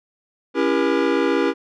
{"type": "chord", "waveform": "square", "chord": "C# diminished seventh", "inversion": "none", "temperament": "just", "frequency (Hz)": [277.2, 332.6, 399.1, 479], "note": ["C#4", "E4", "G4", "Bb4"], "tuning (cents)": [0, 16, 31, 47], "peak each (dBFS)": -23, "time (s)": [0.54, 1.54], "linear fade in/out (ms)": 50, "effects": ["low-pass 3000 Hz 12 dB/octave"]}